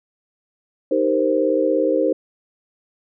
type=chord; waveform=sine; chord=C minor seventh; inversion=first; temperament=equal; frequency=311.1 / 392 / 466.2 / 523.3 Hz; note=Eb4 / G4 / Bb4 / C5; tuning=0 / 0 / 0 / 0 cents; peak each=-21 / -23 / -22 / -19 dBFS; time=0.91-2.13 s; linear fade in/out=5 ms; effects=none